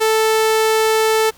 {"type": "tone", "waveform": "sawtooth", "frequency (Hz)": 440, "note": "A4", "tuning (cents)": 0, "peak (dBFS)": -9, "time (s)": [0, 1.31], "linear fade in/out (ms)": 20, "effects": ["pink hiss -47 dBFS RMS until 1.37 s"]}